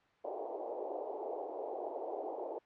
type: band-pass noise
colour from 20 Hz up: pink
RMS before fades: -41 dBFS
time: 0.24-2.59 s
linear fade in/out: 10 ms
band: 360 to 830 Hz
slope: 48 dB/octave
effects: white hiss -68 dBFS RMS until 2.65 s + low-pass 2000 Hz 12 dB/octave